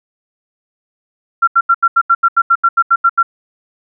sine tone bursts, 1367 Hz, F6, 37 cents flat, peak -6 dBFS, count 14, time 1.42-3.23 s, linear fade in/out 10 ms, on 55 ms, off 80 ms, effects none

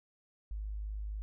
sine tone, 51.9 Hz, G#1, in tune, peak -36 dBFS, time 0.51-1.22 s, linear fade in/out 0 ms, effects none

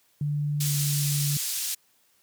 sine tone with pitch glide, 146.83 to 144.64 Hz, D3 to D3, 0 to -26 cents, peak -24 dBFS, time 0.21-1.37 s, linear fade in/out 2 ms, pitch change -26 cents, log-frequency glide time 0.62-0.74 s
pink band-pass noise, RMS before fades -30 dBFS, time 0.6-1.75 s, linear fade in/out 10 ms, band 5200 to 16000 Hz, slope 12 dB/octave
effects white hiss -65 dBFS RMS until 2.22 s + high-pass 60 Hz 12 dB/octave

